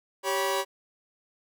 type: tone cluster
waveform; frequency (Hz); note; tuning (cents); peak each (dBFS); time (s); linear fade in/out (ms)
sawtooth; 390.6 / 557 / 975; G4 / C#5 / B5; -6 / +8 / -23; -26; 0.23-0.65; 50
effects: none